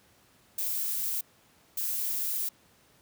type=noise bursts at uneven times; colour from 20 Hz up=violet; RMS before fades=-31 dBFS; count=2; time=0.58-1.21 / 1.77-2.49 s; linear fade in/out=5 ms; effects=pink hiss -62 dBFS RMS until 3.01 s + high-pass 80 Hz 12 dB/octave